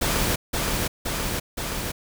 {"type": "noise with echo", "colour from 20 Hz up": "pink", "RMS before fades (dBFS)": -23, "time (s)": [0.01, 0.36], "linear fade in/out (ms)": 10, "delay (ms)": 520, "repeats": 3, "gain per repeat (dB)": -2, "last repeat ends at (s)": 1.92, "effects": []}